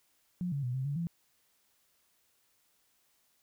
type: tone with pitch steps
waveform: sine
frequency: 178.2 / 140.8 / 123.8 / 131.6 / 142.6 / 169.1 Hz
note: F3 / C#3 / B2 / C3 / C#3 / E3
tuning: +35 / +27 / +5 / +10 / +49 / +44 cents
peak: -31 dBFS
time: 0.41-1.07 s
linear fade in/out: 0 ms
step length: 110 ms
effects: white hiss -72 dBFS RMS until 3.42 s